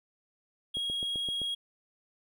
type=tone; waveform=triangle; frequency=3290 Hz; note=G#7; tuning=17 cents flat; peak=-29 dBFS; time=0.74-1.55 s; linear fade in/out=10 ms
type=click train; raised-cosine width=2 ms; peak=-29 dBFS; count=6; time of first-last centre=0.77-1.417 s; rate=7.73 Hz
effects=none